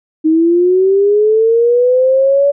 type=linear sweep; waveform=sine; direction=up; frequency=311.1 to 572 Hz; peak=-7 dBFS; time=0.24-2.52 s; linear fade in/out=20 ms; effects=none